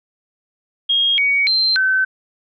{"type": "tone with pitch steps", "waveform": "sine", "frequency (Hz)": [3256, 2248, 4130, 1531], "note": ["G#7", "C#7", "C8", "G6"], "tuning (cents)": [-35, 24, -23, -41], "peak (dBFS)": -13, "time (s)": [0.89, 2.05], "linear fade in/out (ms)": 10, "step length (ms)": 290, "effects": []}